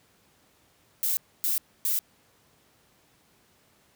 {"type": "noise bursts", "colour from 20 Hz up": "violet", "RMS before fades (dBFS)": -26, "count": 3, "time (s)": [1.03, 1.99], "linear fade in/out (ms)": 0, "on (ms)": 140, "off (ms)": 270, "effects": ["pink hiss -63 dBFS RMS until 3.95 s", "high-pass 80 Hz 12 dB/octave"]}